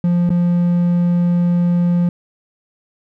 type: tone with dropouts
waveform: triangle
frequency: 174.61 Hz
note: F3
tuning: in tune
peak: -10 dBFS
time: 0.04-2.09 s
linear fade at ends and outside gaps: 2 ms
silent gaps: 0.293-0.303 s
effects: none